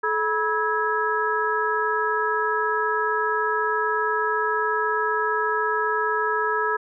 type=tone cluster; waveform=sine; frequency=431.6 / 973 / 1297 / 1658 Hz; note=A4 / B5 / E6 / G#6; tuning=-33 / -26 / -28 / -3 cents; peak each=-26 dBFS; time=0.03-6.77 s; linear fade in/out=10 ms; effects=none